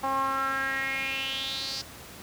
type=tone with band-pass filter sweep; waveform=sawtooth; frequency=269.1 Hz; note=C4; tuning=49 cents sharp; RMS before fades=-30 dBFS; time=0.03-1.82 s; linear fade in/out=10 ms; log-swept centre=920 to 5000 Hz; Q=5.7; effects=pink hiss -45 dBFS RMS until 2.22 s + high-pass 60 Hz 12 dB/octave